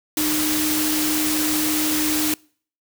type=tone in noise; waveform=sine; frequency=306.7 Hz; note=D#4; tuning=25 cents flat; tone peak=-22 dBFS; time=0.17-2.34 s; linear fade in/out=2 ms; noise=white; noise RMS=-23 dBFS; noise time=0.17-2.34 s; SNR=-2 dB; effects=noise-tail reverb RT60 0.5 s tail -26 dB re dry